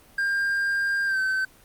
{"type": "tone with pitch glide", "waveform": "triangle", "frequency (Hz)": [1600, 1536.6], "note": ["G6", "G6"], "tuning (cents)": [35, -35], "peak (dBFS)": -20, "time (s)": [0.18, 1.45], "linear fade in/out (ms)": 5, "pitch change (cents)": -70, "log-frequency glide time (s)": [1.06, 1.19], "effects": ["pink hiss -54 dBFS RMS until 1.64 s", "Opus 32 kbps"]}